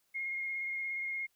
sine tone with vibrato, 2143 Hz, C7, 41 cents sharp, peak -34 dBFS, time 0.14-1.27 s, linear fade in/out 20 ms, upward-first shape square, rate 17 Hz, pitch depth 12 cents each way, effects white hiss -75 dBFS RMS until 1.35 s

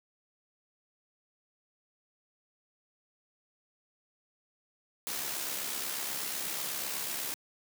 white noise with amplitude modulation, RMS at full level -34 dBFS, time 5.07-7.34 s, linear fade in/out 0 ms, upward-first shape sine, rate 68.1 Hz, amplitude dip 40%, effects high-pass 150 Hz 12 dB/octave

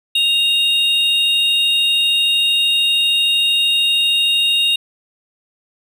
triangle tone pair together, 2799 / 3732 Hz, F7 / A#7, +3 / +1 cents, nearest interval perfect fourth, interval 498 cents, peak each -14 dBFS, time 0.15-4.76 s, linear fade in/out 5 ms, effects none

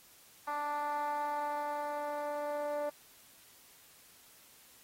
10% pulse tone with band-pass filter sweep, 293.7 Hz, D4, in tune, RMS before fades -36 dBFS, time 0.47-2.9 s, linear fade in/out 10 ms, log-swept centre 1000 to 610 Hz, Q 3.8, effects white hiss -60 dBFS RMS until 4.83 s + AAC 48 kbps

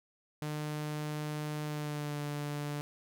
sawtooth tone with pitch glide, 150.8 to 146.51 Hz, D3 to D3, +46 to -4 cents, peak -31 dBFS, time 0.42-2.81 s, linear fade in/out 0 ms, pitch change -50 cents, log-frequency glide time 1.63-2.21 s, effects none

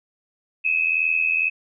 sine tone pair together, 2525 / 2607 Hz, D#7 / E7, +25 / -20 cents, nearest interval minor second, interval 55 cents, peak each -21 dBFS, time 0.64-1.5 s, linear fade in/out 20 ms, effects none

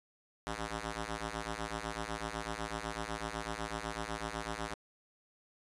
5% pulse ring-modulated tone, 110 Hz, A2, in tune, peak -23 dBFS, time 0.47-4.74 s, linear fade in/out 0 ms, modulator 499 Hz, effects resampled to 24000 Hz

